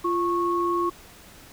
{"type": "tone pair together", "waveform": "sine", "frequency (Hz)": [346.5, 1100], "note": ["F4", "C#6"], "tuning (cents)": [-14, -14], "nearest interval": "octave + minor sixth", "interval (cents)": 2000, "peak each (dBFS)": -24, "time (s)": [0.04, 0.9], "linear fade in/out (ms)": 10, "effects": ["pink hiss -48 dBFS RMS until 1.52 s"]}